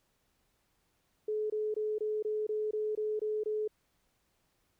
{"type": "tone bursts", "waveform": "sine", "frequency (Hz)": 427.8, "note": "A4", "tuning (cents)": -49, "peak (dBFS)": -30, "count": 10, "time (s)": [1.28, 3.678], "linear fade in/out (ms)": 5, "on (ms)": 220, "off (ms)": 22, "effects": ["pink hiss -75 dBFS RMS until 4.79 s"]}